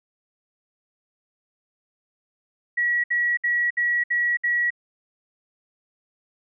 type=tone bursts; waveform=sine; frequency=1923 Hz; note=B6; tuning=47 cents flat; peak=-19 dBFS; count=6; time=2.77-4.705 s; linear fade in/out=10 ms; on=270 ms; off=63 ms; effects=none